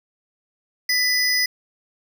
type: tone pair together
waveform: square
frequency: 1991 / 5017 Hz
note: B6 / D#8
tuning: +14 / +13 cents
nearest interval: octave + major third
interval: 1599 cents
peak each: -21 dBFS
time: 0.89-1.46 s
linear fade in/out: 5 ms
effects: none